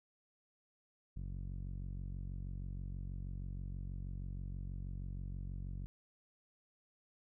sawtooth tone with low-pass filter, 46.26 Hz, F#1, in tune, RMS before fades -43 dBFS, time 1.16-5.86 s, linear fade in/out 0 ms, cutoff 160 Hz, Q 1.3, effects none

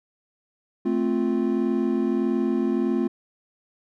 triangle chord, F major, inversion first, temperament equal, 220 / 261.6 / 349.2 Hz, A3 / C4 / F4, 0 / 0 / 0 cents, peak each -23 dBFS, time 0.85-3.08 s, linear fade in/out 10 ms, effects none

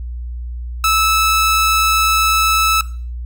sawtooth tone, 1308 Hz, E6, 14 cents flat, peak -8 dBFS, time 0.84-2.81 s, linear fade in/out 2 ms, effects noise-tail reverb RT60 0.4 s tail -17 dB re dry + added 60 Hz sine -23 dBFS peak until 3.25 s

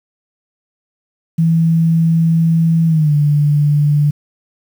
sine tone with pitch glide, 164.2 to 147.13 Hz, E3 to D3, -6 to +4 cents, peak -9 dBFS, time 1.38-4.11 s, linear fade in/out 10 ms, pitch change -190 cents, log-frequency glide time 2.87-3.13 s, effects 7-bit

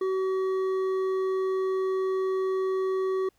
sine tone with hard clipping, 378.7 Hz, F#4, 40 cents sharp, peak -26 dBFS, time 0.01-3.29 s, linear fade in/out 5 ms, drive 7 dB, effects pink hiss -69 dBFS RMS until 3.38 s

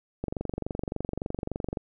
click train, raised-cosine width 2 ms, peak -17 dBFS, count 37, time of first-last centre 0.24-1.772 s, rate 23.5 Hz, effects none

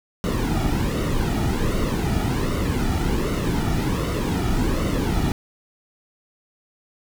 brown noise with flanger, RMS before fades -22 dBFS, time 0.24-5.32 s, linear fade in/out 0 ms, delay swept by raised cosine 1.2 to 1.93 ms, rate 1.3 Hz, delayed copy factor -0.65, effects none

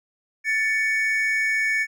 triangle tone pair together, 1762 / 2239 Hz, A6 / C#7, +2 / +17 cents, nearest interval major third, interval 415 cents, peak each -21 dBFS, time 0.44-1.87 s, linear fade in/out 50 ms, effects none

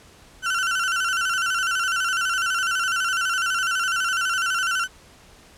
35% pulse tone with vibrato, 1443 Hz, F#6, 44 cents flat, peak -19 dBFS, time 0.42-4.88 s, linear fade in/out 50 ms, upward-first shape square, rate 12 Hz, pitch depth 85 cents each way, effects pink hiss -50 dBFS RMS until 5.57 s + low-pass 10000 Hz 12 dB/octave

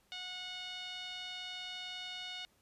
5% pulse tone with low-pass filter, 731 Hz, F#5, 21 cents flat, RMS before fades -44 dBFS, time 0.12-2.45 s, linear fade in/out 0 ms, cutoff 3400 Hz, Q 3.2, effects pink hiss -71 dBFS RMS until 2.61 s + resampled to 32000 Hz

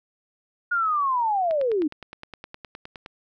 sine linear sweep, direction down, 1444 to 281.6 Hz, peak -20 dBFS, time 0.71-1.88 s, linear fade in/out 10 ms
click train, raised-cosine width 0.3 ms, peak -22 dBFS, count 16, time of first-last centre 1.51-3.061 s, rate 9.67 Hz
effects none

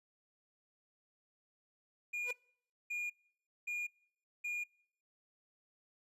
triangle tone bursts, 2428 Hz, D#7, 43 cents flat, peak -35 dBFS, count 4, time 2.13-4.64 s, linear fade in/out 10 ms, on 200 ms, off 570 ms
sawtooth tone with exponential growth, 493.9 Hz, B4, in tune, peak -36 dBFS, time 2.22-2.31 s, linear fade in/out 5 ms, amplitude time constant 18 ms
effects noise-tail reverb RT60 0.6 s tail -24 dB re dry + resampled to 32000 Hz

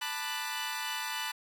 15% pulse chord, B minor seventh, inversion third, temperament equal with one note detuned, 880 / 987.8 / 1190.4 / 1480 Hz, A5 / B5 / D6 / F#6, 0 / 0 / +23 / 0 cents, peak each -32 / -32 / -36 / -33 dBFS, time 0.01-1.32 s, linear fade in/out 10 ms, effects none

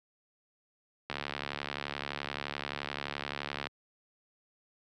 click train, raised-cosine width 0.3 ms, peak -18 dBFS, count 185, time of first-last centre 1.1-3.67 s, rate 71.6 Hz, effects high-pass 100 Hz 12 dB/octave

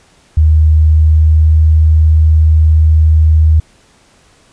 sine tone with pitch glide, 77.78 to 78.46 Hz, D#2 to D#2, 0 to +15 cents, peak -4 dBFS, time 0.37-3.6 s, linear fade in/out 5 ms, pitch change +15 cents, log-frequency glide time 0.74-1.69 s, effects pink hiss -48 dBFS RMS until 4.52 s + resampled to 22050 Hz

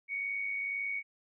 sine tone with amplitude modulation, 2233 Hz, C#7, 12 cents sharp, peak -30 dBFS, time 0.08-1.03 s, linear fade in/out 50 ms, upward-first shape sine, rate 102 Hz, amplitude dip 50%, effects none

